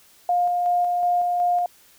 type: tone with tremolo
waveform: sine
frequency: 708 Hz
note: F5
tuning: 23 cents sharp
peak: -17 dBFS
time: 0.29-1.66 s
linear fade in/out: 2 ms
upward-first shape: square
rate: 2.7 Hz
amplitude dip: 25%
effects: white hiss -54 dBFS RMS until 1.98 s